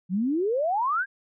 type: exponential sweep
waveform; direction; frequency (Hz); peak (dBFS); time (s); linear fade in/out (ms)
sine; up; 171.9 to 1658; -22; 0.09-1.06; 50
effects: none